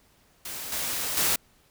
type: noise with level steps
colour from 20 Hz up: white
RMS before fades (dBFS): -36 / -30 / -24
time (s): 0.45-1.36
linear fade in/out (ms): 5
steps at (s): 0.72 / 1.17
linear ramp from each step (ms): 2
effects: pink hiss -62 dBFS RMS until 1.7 s